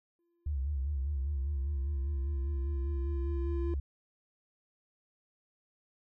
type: tone with exponential growth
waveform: triangle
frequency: 342.5 Hz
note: F4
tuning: 34 cents flat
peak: -32 dBFS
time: 0.19-3.74 s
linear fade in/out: 1 ms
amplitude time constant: 770 ms
type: tone with vibrato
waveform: sine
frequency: 69.9 Hz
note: C#2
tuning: 15 cents sharp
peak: -30 dBFS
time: 0.46-3.8 s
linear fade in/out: 5 ms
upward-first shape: sine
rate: 5 Hz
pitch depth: 120 cents each way
effects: none